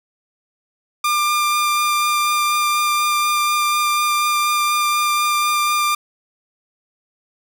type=tone with vibrato; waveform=sawtooth; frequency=1196 Hz; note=D6; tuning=31 cents sharp; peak=-12 dBFS; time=1.04-5.95 s; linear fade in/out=5 ms; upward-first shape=sine; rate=4.1 Hz; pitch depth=9 cents each way; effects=none